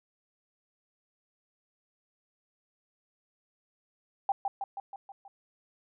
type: tone with echo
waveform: sine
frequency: 792 Hz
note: G5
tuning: 18 cents sharp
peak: -23 dBFS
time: 4.29-4.32 s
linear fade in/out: 2 ms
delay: 160 ms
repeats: 6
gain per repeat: -4 dB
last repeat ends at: 5.28 s
effects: none